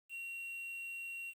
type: tone with quantisation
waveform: triangle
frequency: 2743 Hz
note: F7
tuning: 32 cents flat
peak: -40 dBFS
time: 0.09-1.34 s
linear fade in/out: 50 ms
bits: 10
effects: none